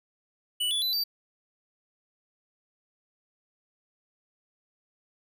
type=tone with pitch steps; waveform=square; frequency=2960 / 3440 / 3997 / 4645 Hz; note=F#7 / A7 / B7 / D8; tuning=0 / -40 / +20 / -20 cents; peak=-26 dBFS; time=0.6-1.04 s; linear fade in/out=10 ms; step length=110 ms; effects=none